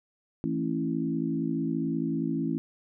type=harmonic tone with a mistuned harmonic; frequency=55 Hz; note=A1; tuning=in tune; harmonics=3 / 4 / 5 / 6; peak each=-32 / -33 / -30 / -33 dBFS; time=0.44-2.58 s; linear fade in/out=0 ms; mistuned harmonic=4; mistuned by=+30 cents; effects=none